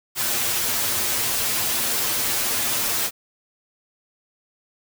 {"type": "noise with comb filter", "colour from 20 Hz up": "white", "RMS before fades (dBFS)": -23, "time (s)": [0.15, 3.11], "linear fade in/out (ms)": 50, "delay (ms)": 8.6, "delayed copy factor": 0.95, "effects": []}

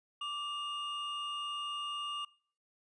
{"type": "tone pair together", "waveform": "triangle", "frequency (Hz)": [1176, 2838], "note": ["D6", "F7"], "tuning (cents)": [2, 27], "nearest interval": "octave + minor third", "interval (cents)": 1525, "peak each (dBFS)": [-38, -37], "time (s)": [0.21, 2.25], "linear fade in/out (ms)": 5, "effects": ["noise-tail reverb RT60 0.5 s tail -22 dB re dry", "resampled to 22050 Hz"]}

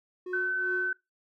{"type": "tone with tremolo", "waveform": "triangle", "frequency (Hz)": 364.2, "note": "F#4", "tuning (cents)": -27, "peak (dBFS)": -29, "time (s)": [0.26, 0.93], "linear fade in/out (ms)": 5, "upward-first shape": "triangle", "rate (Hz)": 2.6, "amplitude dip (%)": 90}
{"type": "tone", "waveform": "sine", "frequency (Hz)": 1521, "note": "F#6", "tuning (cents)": 47, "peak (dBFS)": -27, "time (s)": [0.33, 0.93], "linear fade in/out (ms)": 5}
{"effects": ["noise-tail reverb RT60 0.2 s tail -20 dB re dry"]}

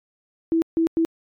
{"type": "tone bursts at uneven times", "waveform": "sine", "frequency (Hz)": 328.3, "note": "E4", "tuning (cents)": -7, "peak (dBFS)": -16, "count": 3, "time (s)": [[0.52, 0.62], [0.77, 0.87], [0.97, 1.05]], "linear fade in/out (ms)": 0, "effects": ["MP3 96 kbps"]}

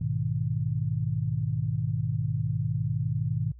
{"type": "chord", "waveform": "sine", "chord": "G# minor", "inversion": "none", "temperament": "equal", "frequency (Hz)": [103.83, 123.47, 155.56], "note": ["G#2", "B2", "D#3"], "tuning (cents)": [0, 0, 0], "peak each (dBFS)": [-30, -29, -30], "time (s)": [0.01, 3.52], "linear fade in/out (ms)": 5, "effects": ["added 60 Hz sine -45 dBFS peak until 3.59 s"]}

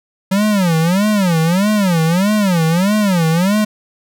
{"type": "tone with vibrato", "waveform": "square", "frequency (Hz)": 185, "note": "F#3", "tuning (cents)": 0, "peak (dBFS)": -12, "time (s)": [0.31, 3.65], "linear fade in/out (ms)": 10, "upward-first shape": "sine", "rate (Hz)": 1.6, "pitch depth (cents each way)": 250, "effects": []}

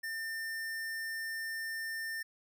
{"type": "tone", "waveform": "square", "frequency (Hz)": 1800, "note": "A6", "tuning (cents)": 39, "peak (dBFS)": -37, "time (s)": [0.03, 2.23], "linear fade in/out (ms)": 10, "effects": []}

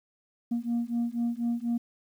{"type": "beating tone pair", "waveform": "sine", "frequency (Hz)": [233.9, 238], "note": ["A#3", "A#3"], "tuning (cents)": [6, 36], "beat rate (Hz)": 4.1, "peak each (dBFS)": -28, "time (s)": [0.51, 1.78], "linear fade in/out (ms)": 10, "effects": ["tanh soft clip ceiling -23 dBFS", "10-bit"]}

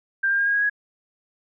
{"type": "tone with pitch steps", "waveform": "sine", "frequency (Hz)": [1585, 1600.6, 1616.4, 1632.4, 1648.5, 1664.8], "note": ["G6", "G6", "G#6", "G#6", "G#6", "G#6"], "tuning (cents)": [19, 36, -47, -30, -13, 4], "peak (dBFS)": -18, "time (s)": [0.23, 0.698], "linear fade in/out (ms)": 10, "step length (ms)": 78, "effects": []}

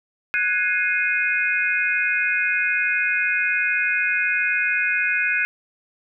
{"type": "chord", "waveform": "sine", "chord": "Ab dominant seventh", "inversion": "third", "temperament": "equal with one note detuned", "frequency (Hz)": [1480, 1661.2, 2136, 2489], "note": ["Gb6", "Ab6", "C7", "Eb7"], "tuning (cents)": [0, 0, 35, 0], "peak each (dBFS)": [-24, -25, -26, -22], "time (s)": [0.34, 5.45], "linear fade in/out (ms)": 0, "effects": []}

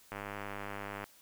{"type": "click train", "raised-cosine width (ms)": 0.5, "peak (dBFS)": -25, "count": 94, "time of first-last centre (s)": [0.12, 1.041], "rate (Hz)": 101, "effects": ["white hiss -61 dBFS RMS until 1.21 s"]}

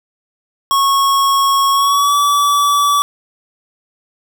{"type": "tone with pitch glide", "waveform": "square", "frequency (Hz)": [1100, 1150], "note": ["C#6", "D6"], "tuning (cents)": [-14, -37], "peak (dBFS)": -11, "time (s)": [0.71, 3.02], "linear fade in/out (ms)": 0, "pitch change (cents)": 77, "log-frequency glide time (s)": [1.72, 2.15], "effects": []}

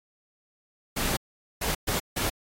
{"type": "noise bursts at uneven times", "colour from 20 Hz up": "pink", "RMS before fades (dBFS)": -28, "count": 4, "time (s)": [[0.96, 1.17], [1.61, 1.75], [1.87, 2], [2.16, 2.3]], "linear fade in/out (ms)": 10, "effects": ["AAC 48 kbps"]}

